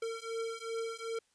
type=beating tone pair; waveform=square; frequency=453.5 / 456.1 Hz; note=A#4 / A#4; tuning=-48 / -38 cents; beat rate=2.6 Hz; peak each=-40 / -40 dBFS; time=0.02-1.19 s; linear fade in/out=5 ms; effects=white hiss -73 dBFS RMS until 1.34 s + resampled to 22050 Hz